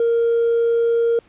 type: tone with hard clipping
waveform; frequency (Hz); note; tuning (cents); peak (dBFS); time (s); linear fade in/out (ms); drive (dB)
triangle; 465.2; A#4; -4; -14; 0-1.19; 2; 2
effects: pink hiss -54 dBFS RMS until 1.28 s + resampled to 8000 Hz